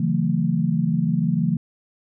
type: chord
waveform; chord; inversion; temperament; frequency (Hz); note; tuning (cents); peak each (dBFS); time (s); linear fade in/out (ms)
sine; F# minor seventh; second; equal with one note detuned; 138.59 / 164.81 / 185 / 225.3; C#3 / E3 / F#3 / A3; 0 / 0 / 0 / +41; -26 / -21 / -25 / -24; 0-1.57; 5
effects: none